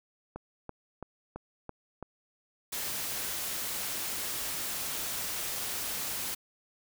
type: click train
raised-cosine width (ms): 1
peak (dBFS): -25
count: 6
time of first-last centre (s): 0.36-2.027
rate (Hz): 3
type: noise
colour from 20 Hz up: white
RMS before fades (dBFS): -35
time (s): 2.72-6.35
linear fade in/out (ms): 10
effects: none